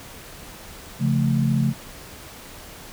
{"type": "chord", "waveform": "sine", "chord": "Db augmented", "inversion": "none", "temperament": "equal with one note detuned", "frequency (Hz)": [138.59, 172.91, 220], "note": ["Db3", "F3", "A3"], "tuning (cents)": [0, -17, 0], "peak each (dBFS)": [-20, -25, -22], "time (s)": [0.99, 1.74], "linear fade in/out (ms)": 50, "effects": ["pink hiss -41 dBFS RMS until 2.92 s"]}